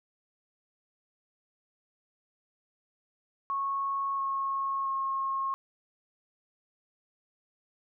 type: tone with pitch steps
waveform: sine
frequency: 1100 / 1090.5 / 1081.1 Hz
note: C#6 / C#6 / C#6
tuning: -14 / -29 / -44 cents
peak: -28 dBFS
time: 3.5-5.54 s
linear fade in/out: 0 ms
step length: 680 ms
effects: none